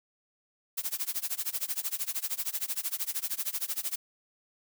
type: noise with tremolo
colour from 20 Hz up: blue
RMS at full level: -30 dBFS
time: 0.77-3.96 s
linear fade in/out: 10 ms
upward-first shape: sine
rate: 13 Hz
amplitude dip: 95%
effects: none